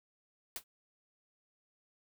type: noise with exponential decay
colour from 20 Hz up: white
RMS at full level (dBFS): -35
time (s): 0.56-0.64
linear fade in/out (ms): 2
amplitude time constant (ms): 16
effects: none